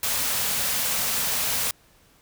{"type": "band-stop noise", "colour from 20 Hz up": "white", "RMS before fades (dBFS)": -25, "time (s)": [0.03, 1.71], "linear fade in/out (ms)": 2, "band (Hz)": [280, 420], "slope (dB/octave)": 96, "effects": ["pink hiss -58 dBFS RMS until 2.21 s"]}